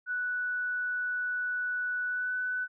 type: tone with pitch glide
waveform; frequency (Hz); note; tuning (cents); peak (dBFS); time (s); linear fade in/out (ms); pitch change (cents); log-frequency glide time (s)
sine; 1480 to 1497.2; F#6 to F#6; 0 to +20; -29; 0.06-2.68; 50; +20; 2.07-2.34
effects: none